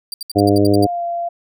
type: tone bursts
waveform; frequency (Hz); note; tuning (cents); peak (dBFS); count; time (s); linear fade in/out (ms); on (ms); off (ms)
sawtooth; 4699; D8; 0; -21; 9; 0.12-0.844; 2; 20; 68
type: harmonic tone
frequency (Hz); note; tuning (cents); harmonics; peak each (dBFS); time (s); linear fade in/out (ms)
101.4; G#2; -41; 1 / 2 / 3 / 4 / 5 / 6 / 7; -18 / -22 / -14 / -17 / -22 / -21 / -18; 0.35-0.87; 20
type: tone with pitch glide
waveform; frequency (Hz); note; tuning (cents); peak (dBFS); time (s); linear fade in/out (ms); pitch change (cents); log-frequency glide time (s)
sine; 709 to 688; F5 to F5; +26 to -26; -19; 0.49-1.29; 10; -52; 0.8-1.04
effects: none